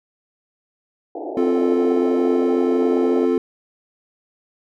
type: band-pass noise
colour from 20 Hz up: pink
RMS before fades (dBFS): -29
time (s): 1.15-3.25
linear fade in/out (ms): 2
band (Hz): 290 to 820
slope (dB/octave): 96
type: chord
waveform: triangle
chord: F major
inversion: second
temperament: equal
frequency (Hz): 261.6 / 349.2 / 440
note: C4 / F4 / A4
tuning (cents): 0 / 0 / 0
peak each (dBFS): -18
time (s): 1.37-3.38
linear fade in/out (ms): 2
effects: none